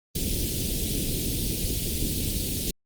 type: band-stop noise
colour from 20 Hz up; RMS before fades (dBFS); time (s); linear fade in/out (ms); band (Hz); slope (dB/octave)
pink; -27; 0.15-2.71; 5; 410 to 3100; 24
effects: Opus 32 kbps